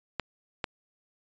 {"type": "clicks", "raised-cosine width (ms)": 0.3, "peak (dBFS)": -13, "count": 2, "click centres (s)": [0.197, 0.642], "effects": ["resampled to 16000 Hz"]}